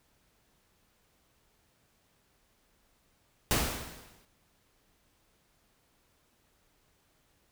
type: noise with exponential decay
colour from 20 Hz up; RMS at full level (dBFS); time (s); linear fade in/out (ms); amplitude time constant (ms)
pink; -25; 3.51-4.25; 0; 160
effects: pink hiss -70 dBFS RMS until 7.51 s